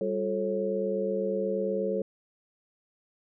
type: tone cluster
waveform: sine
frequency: 196.1 / 357.6 / 436.7 / 545 Hz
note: G3 / F4 / A4 / C#5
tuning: +1 / +41 / -13 / -29 cents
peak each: -33 / -35 / -30 / -31 dBFS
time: 0.01-2.02 s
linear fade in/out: 2 ms
effects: none